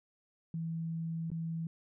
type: tone with dropouts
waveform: sine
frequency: 164.1 Hz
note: E3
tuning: 8 cents flat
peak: -34 dBFS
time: 0.54-1.67 s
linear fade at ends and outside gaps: 2 ms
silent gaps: 1.303-1.316 s
effects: none